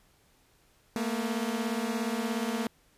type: beating tone pair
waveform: sawtooth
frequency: 220 / 237 Hz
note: A3 / A#3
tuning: 0 / +29 cents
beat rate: 17 Hz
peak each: -28 dBFS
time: 0.96-2.67 s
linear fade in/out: 0 ms
effects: pink hiss -65 dBFS RMS until 2.97 s + resampled to 32000 Hz